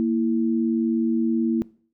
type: tone pair together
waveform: sine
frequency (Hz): 231.2 / 330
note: A#3 / E4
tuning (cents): -14 / +2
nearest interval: tritone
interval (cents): 616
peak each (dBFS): -20 / -24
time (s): 0-1.62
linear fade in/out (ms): 0
effects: noise-tail reverb RT60 0.5 s tail -22 dB re dry